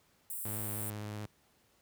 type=high-pass noise; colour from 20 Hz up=white; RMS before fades=-40 dBFS; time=0.3-0.9 s; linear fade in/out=2 ms; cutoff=7800 Hz; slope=96 dB/octave
type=tone with vibrato; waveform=sawtooth; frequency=105.3 Hz; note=G#2; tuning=24 cents sharp; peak=-35 dBFS; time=0.45-1.26 s; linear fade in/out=5 ms; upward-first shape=square; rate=16 Hz; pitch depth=14 cents each way
effects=pink hiss -69 dBFS RMS until 1.81 s + high-pass 60 Hz 12 dB/octave